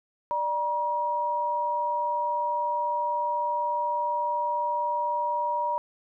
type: tone pair together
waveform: sine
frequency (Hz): 594 / 954.1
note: D5 / A#5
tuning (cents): +20 / +40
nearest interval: minor sixth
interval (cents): 820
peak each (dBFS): -32 / -25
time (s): 0.31-5.78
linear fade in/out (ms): 0
effects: none